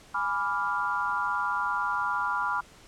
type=chord; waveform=sine; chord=G# diminished seventh; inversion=none; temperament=equal; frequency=830.6 / 987.8 / 1174.7 / 1396.9 Hz; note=G#5 / B5 / D6 / F6; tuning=0 / 0 / 0 / 0 cents; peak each=-35 / -30 / -32 / -30 dBFS; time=0.14-2.61 s; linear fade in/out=10 ms; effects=pink hiss -53 dBFS RMS until 2.87 s + low-pass 9000 Hz 12 dB/octave